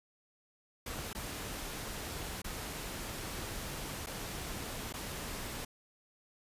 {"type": "noise with dropouts", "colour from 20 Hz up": "pink", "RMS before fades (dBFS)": -41, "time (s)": [0.86, 5.65], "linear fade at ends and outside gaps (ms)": 5, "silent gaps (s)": [[1.131, 1.149], [2.419, 2.443], [4.062, 4.069], [4.927, 4.938]], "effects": ["resampled to 32000 Hz"]}